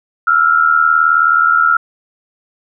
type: tone pair together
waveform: sine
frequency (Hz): 1329 / 1408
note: E6 / F6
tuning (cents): +14 / +14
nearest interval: minor second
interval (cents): 100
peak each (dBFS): -11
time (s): 0.27-1.77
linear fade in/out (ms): 5
effects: none